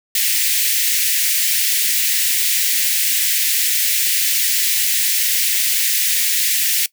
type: high-pass noise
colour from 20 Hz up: white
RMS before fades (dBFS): -17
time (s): 0.15-6.86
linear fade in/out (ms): 2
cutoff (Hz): 1800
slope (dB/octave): 48
effects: noise-tail reverb RT60 0.1 s tail -20 dB re dry